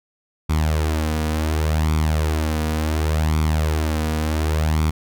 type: tone with flanger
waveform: sawtooth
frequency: 77.78 Hz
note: D#2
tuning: in tune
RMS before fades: -20 dBFS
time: 0.49-4.91 s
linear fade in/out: 10 ms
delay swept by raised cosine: 0.86 to 4.16 ms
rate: 0.69 Hz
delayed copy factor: +0.6
effects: none